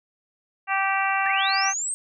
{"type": "harmonic tone", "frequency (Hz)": 389.3, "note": "G4", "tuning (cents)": -12, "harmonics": [2, 3, 4, 5, 6, 7], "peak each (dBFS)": [-25, -27, -28, -29, -30, -30], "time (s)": [0.67, 1.74], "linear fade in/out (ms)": 50}
{"type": "linear sweep", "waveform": "sine", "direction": "up", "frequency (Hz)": [1694, 8510], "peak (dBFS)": -25, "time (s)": [1.26, 1.94], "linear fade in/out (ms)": 0}
{"effects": []}